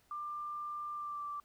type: tone with pitch glide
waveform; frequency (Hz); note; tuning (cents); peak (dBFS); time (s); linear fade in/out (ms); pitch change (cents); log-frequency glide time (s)
sine; 1190 to 1169.6; D6 to D6; +22 to -7; -38; 0.11-1.4; 2; -29; 0.93-1.23
effects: pink hiss -70 dBFS RMS until 1.44 s